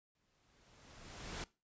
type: noise with exponential growth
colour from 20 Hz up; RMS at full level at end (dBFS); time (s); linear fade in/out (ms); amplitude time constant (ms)
pink; -42; 0.15-1.44; 2; 280
effects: noise-tail reverb RT60 0.3 s tail -21 dB re dry + resampled to 16000 Hz